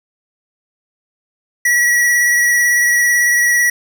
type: tone with vibrato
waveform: square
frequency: 1930 Hz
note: B6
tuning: 40 cents flat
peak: -11 dBFS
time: 1.65-3.7 s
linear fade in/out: 5 ms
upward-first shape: triangle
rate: 18 Hz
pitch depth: 25 cents each way
effects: 8-bit